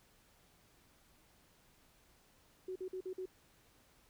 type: tone bursts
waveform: sine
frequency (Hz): 372.3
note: F#4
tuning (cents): +11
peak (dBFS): -39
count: 5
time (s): 2.68-3.257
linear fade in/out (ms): 5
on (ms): 77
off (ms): 48
effects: pink hiss -68 dBFS RMS until 4.09 s